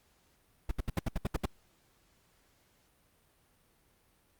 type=noise bursts; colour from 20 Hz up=brown; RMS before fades=-29 dBFS; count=9; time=0.69-1.457 s; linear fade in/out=5 ms; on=23 ms; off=70 ms; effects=pink hiss -69 dBFS RMS until 4.39 s + Opus 48 kbps